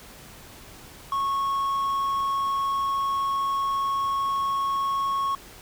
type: tone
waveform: triangle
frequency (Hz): 1100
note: C#6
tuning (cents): -14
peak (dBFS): -21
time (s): 1.12-5.35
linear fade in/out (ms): 2
effects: pink hiss -46 dBFS RMS until 5.61 s